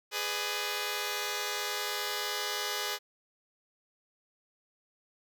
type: chord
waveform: 5% pulse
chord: G# diminished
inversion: none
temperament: just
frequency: 415.3 / 498.4 / 598 Hz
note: G#4 / B4 / D5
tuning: 0 / +16 / +31 cents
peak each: -23 / -25 / -28 dBFS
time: 0.11-2.99 s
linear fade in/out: 50 ms
effects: none